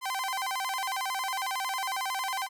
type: tone with vibrato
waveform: sawtooth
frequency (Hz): 894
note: A5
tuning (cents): +27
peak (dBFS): -26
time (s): 0.01-2.49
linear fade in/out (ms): 50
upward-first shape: square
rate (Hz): 11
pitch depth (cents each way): 250
effects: none